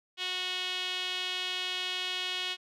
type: tone with band-pass filter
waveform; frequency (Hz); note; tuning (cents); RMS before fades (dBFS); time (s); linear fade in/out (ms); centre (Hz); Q
sawtooth; 366.5; F#4; -16; -34; 0.17-2.57; 50; 3200; 3.7
effects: none